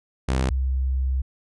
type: tone pair in turn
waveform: sawtooth / sine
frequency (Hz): 65.1 / 65.4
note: C2 / C2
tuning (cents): -8 / 0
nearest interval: unison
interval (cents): 8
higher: second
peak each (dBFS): -16 / -20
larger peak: first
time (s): 0.28-0.5 / 0.5-1.22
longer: second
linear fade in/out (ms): 10
effects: resampled to 22050 Hz